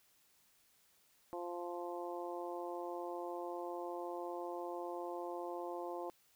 harmonic tone, 174.61 Hz, F3, in tune, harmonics 2 / 3 / 4 / 5 / 6, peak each -44 / -46 / -47 / -48 / -51 dBFS, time 1.33-6.1 s, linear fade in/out 0 ms, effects white hiss -71 dBFS RMS until 6.35 s

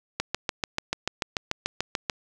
click train, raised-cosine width 0.2 ms, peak -8 dBFS, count 14, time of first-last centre 0.2-2.098 s, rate 6.85 Hz, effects none

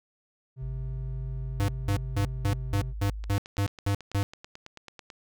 triangle tone with pitch glide, 130.81 to 129.08 Hz, C3 to C3, 0 to -23 cents, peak -32 dBFS, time 0.56-2.94 s, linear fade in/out 50 ms, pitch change -23 cents, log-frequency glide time 1.85-2.58 s
sine tone, 51.91 Hz, G#1, in tune, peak -33 dBFS, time 0.61-3.37 s, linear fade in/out 20 ms
square tone bursts, 100 Hz, G2, 35 cents sharp, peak -24 dBFS, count 10, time 1.6-4.23 s, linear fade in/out 0 ms, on 83 ms, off 200 ms
click train, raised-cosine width 0.2 ms, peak -26 dBFS, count 18, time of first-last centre 3.24-5.102 s, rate 9.13 Hz
effects none

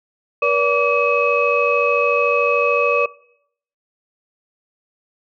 sine tone cluster, 480.4 / 574 / 1152 / 2556 Hz, B4 / D5 / D6 / D#7, -48 / -40 / -34 / +46 cents, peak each -19 dBFS, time 0.42-3.06 s, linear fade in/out 5 ms, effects noise-tail reverb RT60 0.7 s tail -22 dB re dry + tanh soft clip ceiling -4 dBFS

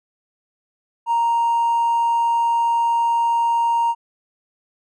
triangle tone with hard clipping, 932.3 Hz, A#5, in tune, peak -15 dBFS, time 1.06-3.95 s, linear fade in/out 50 ms, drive 2 dB, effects none

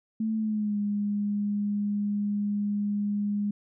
sine tone with pitch glide, 220 to 205.3 Hz, A3 to G#3, 0 to -20 cents, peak -25 dBFS, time 0.2-3.51 s, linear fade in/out 5 ms, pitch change -120 cents, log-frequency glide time 0.36-0.78 s, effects none

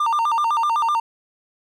triangle tone with vibrato, 1046.5 Hz, C6, in tune, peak -15 dBFS, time 0-1 s, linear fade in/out 5 ms, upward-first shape square, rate 7.9 Hz, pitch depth 230 cents each way, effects none

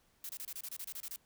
blue noise bursts, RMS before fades -43 dBFS, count 12, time 0.24-1.161 s, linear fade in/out 2 ms, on 52 ms, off 27 ms, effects pink hiss -71 dBFS RMS until 1.25 s

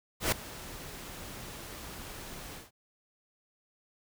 pink noise with ADSR envelope, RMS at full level -25 dBFS, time 0.2-2.71 s, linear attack 120 ms, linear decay 6 ms, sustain -19 dB, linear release 170 ms, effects none

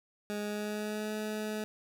20% pulse tone with pitch glide, 207.7 to 214 Hz, G#3 to A3, 0 to -48 cents, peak -29 dBFS, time 0.3-1.64 s, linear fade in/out 0 ms, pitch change +52 cents, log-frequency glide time 0.4-1.14 s, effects none

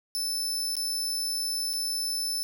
sawtooth tone with dropouts, 5274 Hz, E8, in tune, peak -25 dBFS, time 0.15-2.43 s, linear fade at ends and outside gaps 0 ms, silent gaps 0.754-0.767 / 1.731-1.736 s, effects none

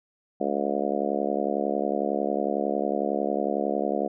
harmonic tone, 71 Hz, C#2, 42 cents sharp, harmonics 3 / 4 / 5 / 6 / 7 / 8 / 9 / 10, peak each -32 / -32 / -32 / -32 / -32 / -32 / -32 / -32 dBFS, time 0.4-4.08 s, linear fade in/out 10 ms, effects none

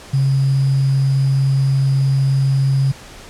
sine tone with sample-and-hold, 135.6 Hz, C#3, 38 cents flat, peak -12 dBFS, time 0.13-2.92 s, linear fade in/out 10 ms, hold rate 4900 Hz, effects pink hiss -38 dBFS RMS until 3.29 s + low-pass 9000 Hz 12 dB/octave

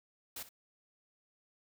white noise with echo, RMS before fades -43 dBFS, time 0.36-0.43 s, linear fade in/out 5 ms, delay 61 ms, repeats 1, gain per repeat -14 dB, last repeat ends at 0.491 s, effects none

